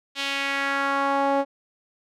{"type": "tone with band-pass filter sweep", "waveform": "sawtooth", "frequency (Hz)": 277.2, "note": "C#4", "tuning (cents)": 0, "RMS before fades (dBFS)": -24, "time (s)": [0.15, 1.45], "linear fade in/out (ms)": 50, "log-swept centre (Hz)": [3400, 640], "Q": 1.9, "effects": []}